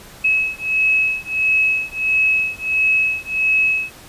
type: beating tone pair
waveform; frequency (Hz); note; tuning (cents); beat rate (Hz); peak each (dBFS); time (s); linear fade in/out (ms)
sine; 2572 / 2573.5; E7 / E7; -43 / -42; 1.5; -18; 0.24-3.91; 10
effects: pink hiss -41 dBFS RMS until 4.08 s + resampled to 32000 Hz